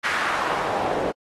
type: noise with band-pass filter sweep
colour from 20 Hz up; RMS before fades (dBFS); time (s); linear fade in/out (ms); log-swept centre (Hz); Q
pink; -25; 0.03-1.12; 20; 1700 to 490; 1.9
effects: AAC 32 kbps